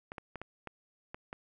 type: clicks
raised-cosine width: 0.5 ms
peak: -26 dBFS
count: 7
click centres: 0.119 / 0.182 / 0.357 / 0.416 / 0.673 / 1.145 / 1.329 s
effects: none